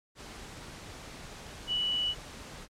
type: tone in noise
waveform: sine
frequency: 2952 Hz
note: F#7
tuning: 5 cents flat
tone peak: -27 dBFS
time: 1.67-2.15 s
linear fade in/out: 50 ms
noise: pink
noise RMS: -45 dBFS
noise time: 0.15-2.68 s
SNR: +15 dB
effects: low-pass 8000 Hz 12 dB/octave + MP3 96 kbps